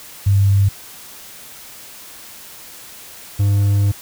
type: tone pair in turn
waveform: sine / triangle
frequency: 99 / 100.85 Hz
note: G2 / G2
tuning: +18 / +50 cents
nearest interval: unison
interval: 32 cents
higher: second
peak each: -10 dBFS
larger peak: neither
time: 0.26-0.69 / 3.39-3.92 s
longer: second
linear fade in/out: 10 ms
effects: white hiss -38 dBFS RMS until 4.01 s